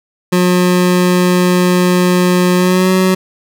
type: tone with pitch glide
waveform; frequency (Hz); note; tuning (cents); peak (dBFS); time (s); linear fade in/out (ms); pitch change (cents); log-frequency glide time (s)
25% pulse; 180 to 186.56; F#3 to F#3; -47 to +15; -5; 0.32-3.15; 10; +62; 2.56-2.91
effects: none